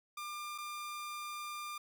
sawtooth tone with dropouts, 1197 Hz, D6, 33 cents sharp, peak -37 dBFS, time 0.17-1.78 s, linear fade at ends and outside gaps 5 ms, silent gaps 0.58-0.583 s, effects none

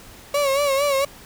35% pulse tone with vibrato, 559 Hz, C#5, 14 cents sharp, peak -16 dBFS, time 0.34-1.05 s, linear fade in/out 5 ms, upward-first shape sine, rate 4.4 Hz, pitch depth 72 cents each way, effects pink hiss -44 dBFS RMS until 1.25 s

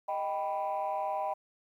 sine chord, Eb augmented, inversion none, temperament equal, 622.3 / 784 / 987.8 Hz, Eb5 / G5 / B5, 0 / 0 / 0 cents, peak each -34 / -32 / -35 dBFS, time 0.08-1.34 s, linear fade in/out 10 ms, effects tanh soft clip ceiling -25 dBFS + 11-bit

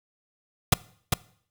pink noise with echo, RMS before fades -17 dBFS, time 0.72-0.74 s, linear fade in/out 5 ms, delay 400 ms, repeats 1, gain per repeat -4 dB, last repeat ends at 1.14 s, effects noise-tail reverb RT60 0.6 s tail -21 dB re dry

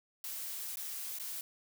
blue noise with dropouts, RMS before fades -41 dBFS, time 0.24-1.41 s, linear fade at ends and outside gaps 2 ms, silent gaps 0.758-0.77 / 1.187-1.197 s, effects none

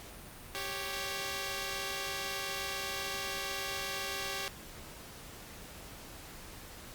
5% pulse tone pair together, 392 / 554.4 Hz, G4 / C#5, 0 / 0 cents, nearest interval tritone, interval 600 cents, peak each -27 dBFS, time 0.55-4.48 s, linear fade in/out 0 ms, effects pink hiss -49 dBFS RMS until 6.94 s + Opus 48 kbps

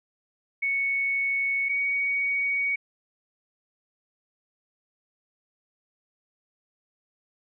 sine tone pair in turn, 2217 / 2243 Hz, C#7 / C#7, 0 / +20 cents, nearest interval unison, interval 20 cents, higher second, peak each -23 dBFS, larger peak neither, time 0.62-1.69 / 1.69-2.76 s, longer neither, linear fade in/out 10 ms, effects none

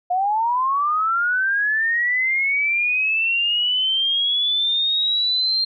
sine linear sweep, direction up, 706 to 4197 Hz, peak -17 dBFS, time 0.1-5.65 s, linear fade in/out 10 ms, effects none

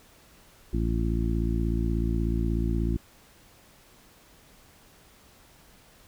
harmonic tone, 56.5 Hz, A1, 47 cents sharp, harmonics 1 / 2 / 3 / 4 / 5 / 6, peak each -26 / -31 / -33 / -33 / -36 / -34 dBFS, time 0.73-2.97 s, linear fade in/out 5 ms, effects pink hiss -56 dBFS RMS until 6.07 s

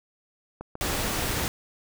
click train, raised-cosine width 1 ms, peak -22 dBFS, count 4, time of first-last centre 0.61-1.042 s, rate 6.94 Hz
pink noise, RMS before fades -28 dBFS, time 0.81-1.48 s, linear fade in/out 0 ms
effects none

